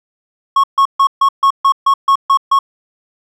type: tone bursts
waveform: triangle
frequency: 1097 Hz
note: C#6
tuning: 18 cents flat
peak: -5 dBFS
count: 10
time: 0.56-2.59 s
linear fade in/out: 5 ms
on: 77 ms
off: 140 ms
effects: none